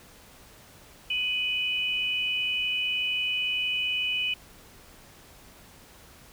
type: tone pair together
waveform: sine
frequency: 2502 / 2971 Hz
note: D#7 / F#7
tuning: +9 / +6 cents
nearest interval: minor third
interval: 297 cents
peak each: -28 dBFS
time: 1.1-4.34 s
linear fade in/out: 5 ms
effects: pink hiss -52 dBFS RMS until 6.32 s